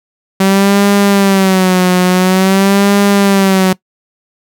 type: tone with vibrato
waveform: sawtooth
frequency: 191.2 Hz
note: G3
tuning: 43 cents flat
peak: -3 dBFS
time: 0.4-3.73 s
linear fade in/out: 5 ms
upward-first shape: sine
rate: 0.48 Hz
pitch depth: 90 cents each way
effects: noise-tail reverb RT60 0.1 s tail -21 dB re dry